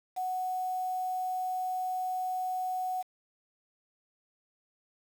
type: tone with quantisation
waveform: sine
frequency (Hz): 740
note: F#5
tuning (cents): 0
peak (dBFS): -30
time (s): 0.16-3.03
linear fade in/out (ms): 20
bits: 8
effects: none